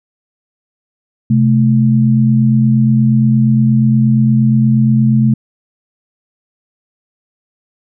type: tone pair together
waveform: sine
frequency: 129.4 / 217.9 Hz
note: C3 / A3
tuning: -19 / -17 cents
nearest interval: major sixth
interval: 902 cents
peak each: -10 dBFS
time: 1.3-5.34 s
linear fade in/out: 5 ms
effects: none